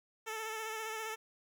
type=tone with vibrato; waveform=10% pulse; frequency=440 Hz; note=A4; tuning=in tune; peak=-30 dBFS; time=0.26-1.16 s; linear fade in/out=20 ms; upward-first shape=sine; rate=15 Hz; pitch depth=30 cents each way; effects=12-bit